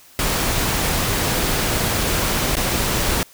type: noise with dropouts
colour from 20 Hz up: pink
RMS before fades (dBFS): -20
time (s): 0.19-3.23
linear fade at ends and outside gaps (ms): 1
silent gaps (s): 2.555-2.568
effects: white hiss -48 dBFS RMS until 3.33 s